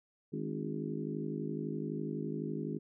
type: harmonic tone with a mistuned harmonic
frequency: 51.91 Hz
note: G#1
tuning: in tune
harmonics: 3 / 4 / 5 / 6 / 7 / 8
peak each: -40 / -41 / -42 / -43 / -43 / -44 dBFS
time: 0.32-2.79 s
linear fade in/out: 20 ms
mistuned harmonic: 5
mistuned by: +62 cents
effects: none